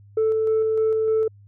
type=tone with tremolo; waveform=sine; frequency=440 Hz; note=A4; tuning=in tune; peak=-15 dBFS; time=0.17-1.28 s; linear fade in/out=5 ms; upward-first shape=square; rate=3.3 Hz; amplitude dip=25%; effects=tanh soft clip ceiling -15 dBFS + added 101 Hz sine -46 dBFS peak until 1.47 s